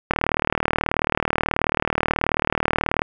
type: click train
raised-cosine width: 0.5 ms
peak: -3 dBFS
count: 113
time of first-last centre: 0.11-3.019 s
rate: 38.5 Hz
effects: none